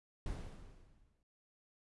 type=noise with exponential decay; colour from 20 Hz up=brown; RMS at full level=-38 dBFS; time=0.26-1.23 s; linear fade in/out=2 ms; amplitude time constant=210 ms; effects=resampled to 24000 Hz

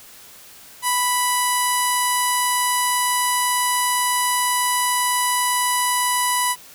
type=tone with low-pass filter; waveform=sawtooth; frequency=987.8 Hz; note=B5; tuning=in tune; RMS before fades=-20 dBFS; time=0.82-6.56 s; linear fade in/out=50 ms; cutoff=11000 Hz; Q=6.1; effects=white hiss -44 dBFS RMS until 6.74 s

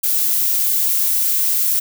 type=noise; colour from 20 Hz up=violet; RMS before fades=-17 dBFS; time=0.03-1.8 s; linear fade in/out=10 ms; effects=none

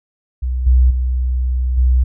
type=tone with level steps; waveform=sine; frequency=62.9 Hz; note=B1; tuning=32 cents sharp; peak=-16 / -7 / -14 / -9 dBFS; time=0.42-2.04 s; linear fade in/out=10 ms; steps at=0.66 / 0.9 / 1.77 s; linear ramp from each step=10 ms; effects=none

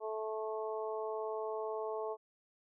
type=harmonic tone; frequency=218.1 Hz; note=A3; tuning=15 cents flat; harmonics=2 / 3 / 4 / 5; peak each=-38 / -42 / -44 / -46 dBFS; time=0-2.17 s; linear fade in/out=50 ms; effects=none

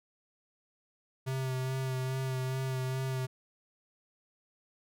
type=tone with vibrato; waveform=square; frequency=130.81 Hz; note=C3; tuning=in tune; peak=-32 dBFS; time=1.26-3.27 s; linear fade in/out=20 ms; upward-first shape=sine; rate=2.4 Hz; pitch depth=21 cents each way; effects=none

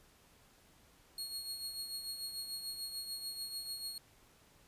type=tone with tremolo; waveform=sawtooth; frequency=4308 Hz; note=C8; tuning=50 cents sharp; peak=-35 dBFS; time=1.18-3.98 s; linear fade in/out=2 ms; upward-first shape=triangle; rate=6.8 Hz; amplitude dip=60%; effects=pink hiss -65 dBFS RMS until 4.67 s + resampled to 32000 Hz

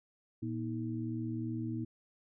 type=tone cluster; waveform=sine; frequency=116.7 / 239.5 / 319.4 Hz; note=A#2 / A#3 / D#4; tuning=+2 / +47 / +45 cents; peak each=-38 / -39 / -39 dBFS; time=0.42-1.85 s; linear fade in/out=10 ms; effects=none

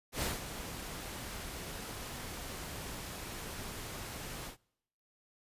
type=noise with ADSR envelope; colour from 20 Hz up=pink; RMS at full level=-33 dBFS; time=0.12-4.57 s; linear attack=100 ms; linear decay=180 ms; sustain=-10 dB; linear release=110 ms; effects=noise-tail reverb RT60 0.8 s tail -26 dB re dry + resampled to 32000 Hz

